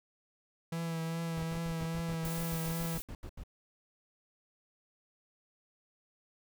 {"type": "tone with vibrato", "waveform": "45% pulse", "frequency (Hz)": 164.81, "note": "E3", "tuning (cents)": 0, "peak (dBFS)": -34, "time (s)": [0.72, 2.98], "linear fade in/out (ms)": 5, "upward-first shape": "triangle", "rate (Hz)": 2.5, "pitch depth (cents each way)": 26}
{"type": "noise bursts", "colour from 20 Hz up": "brown", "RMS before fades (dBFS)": -43, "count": 15, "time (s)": [1.37, 3.436], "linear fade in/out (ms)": 2, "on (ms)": 64, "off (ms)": 79}
{"type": "noise", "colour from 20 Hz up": "blue", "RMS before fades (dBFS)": -43, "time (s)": [2.25, 3.02], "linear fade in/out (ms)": 0}
{"effects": []}